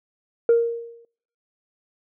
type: tone with exponential decay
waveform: sine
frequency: 466.2 Hz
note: A#4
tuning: in tune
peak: -9 dBFS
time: 0.49-1.05 s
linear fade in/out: 2 ms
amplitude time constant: 120 ms
effects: noise-tail reverb RT60 0.8 s tail -26 dB re dry + tanh soft clip ceiling -10 dBFS